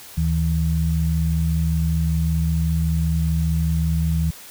sine tone pair together, 76.12 / 161.3 Hz, D#2 / E3, -37 / -37 cents, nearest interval octave + minor second, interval 1300 cents, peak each -20 dBFS, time 0.17-4.31 s, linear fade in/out 10 ms, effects white hiss -41 dBFS RMS until 4.5 s

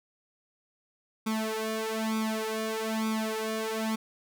sawtooth tone with flanger, 220 Hz, A3, in tune, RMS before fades -31 dBFS, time 1.26-3.96 s, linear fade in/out 10 ms, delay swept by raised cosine 0.84 to 2.84 ms, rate 1.1 Hz, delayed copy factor +1, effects none

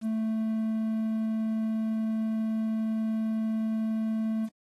triangle tone with quantisation, 220.7 Hz, A3, 5 cents sharp, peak -24 dBFS, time 0.01-4.49 s, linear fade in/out 50 ms, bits 9, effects AAC 32 kbps

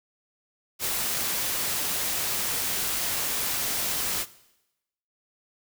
white noise, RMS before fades -28 dBFS, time 0.79-4.26 s, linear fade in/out 50 ms, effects noise-tail reverb RT60 0.9 s tail -18 dB re dry

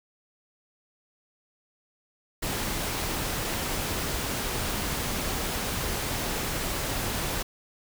pink noise, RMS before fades -30 dBFS, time 2.42-7.43 s, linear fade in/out 10 ms, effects none

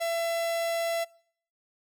45% pulse tone, 671 Hz, E5, 31 cents sharp, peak -27 dBFS, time 0-1.05 s, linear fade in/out 20 ms, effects noise-tail reverb RT60 0.6 s tail -24 dB re dry

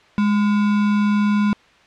sine tone with sample-and-hold, 207.2 Hz, G#3, 4 cents flat, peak -14 dBFS, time 0.18-1.53 s, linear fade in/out 0 ms, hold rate 1225 Hz, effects white hiss -51 dBFS RMS until 1.86 s + low-pass 3000 Hz 12 dB/octave

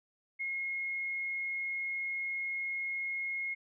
sine tone, 2157 Hz, C#7, 48 cents flat, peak -33 dBFS, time 0.39-3.55 s, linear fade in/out 20 ms, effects none

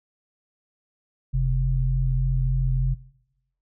sine tone pair together, 44.7 / 130.81 Hz, F1 / C3, +41 / 0 cents, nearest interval octave + perfect fifth, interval 1859 cents, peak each -22 dBFS, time 1.33-2.95 s, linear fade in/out 20 ms, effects noise-tail reverb RT60 0.9 s tail -21 dB re dry

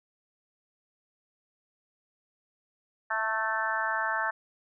harmonic tone with a mistuned harmonic, 220 Hz, A3, in tune, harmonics 3 / 4 / 5 / 6 / 7 / 8, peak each -37 / -33 / -35 / -35 / -32 / -33 dBFS, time 3.1-4.31 s, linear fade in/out 10 ms, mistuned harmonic 4, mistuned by +16 cents, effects none

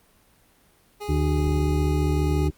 25% pulse tone, 414.4 Hz, G#4, 4 cents flat, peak -28 dBFS, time 1-2.49 s, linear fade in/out 20 ms
harmonic tone, 74.7 Hz, D2, 30 cents sharp, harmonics 1 / 2 / 4 / 5, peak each -22 / -25 / -28 / -29 dBFS, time 1.08-2.51 s, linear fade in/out 20 ms
effects pink hiss -59 dBFS RMS until 2.57 s + Opus 32 kbps

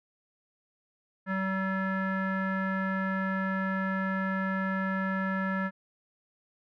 square tone with low-pass filter, 190.9 Hz, G3, 46 cents flat, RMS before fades -30 dBFS, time 1.26-5.71 s, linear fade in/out 50 ms, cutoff 1600 Hz, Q 7.7, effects none

